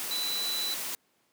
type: tone in noise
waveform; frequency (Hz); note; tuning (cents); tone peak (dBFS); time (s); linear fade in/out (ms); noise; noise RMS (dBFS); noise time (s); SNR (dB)
sine; 3976; B7; +11; -30; 0.11-0.74; 0; white; -35; 0-0.95; +2
effects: pink hiss -70 dBFS RMS until 1.32 s + high-pass 200 Hz 12 dB/octave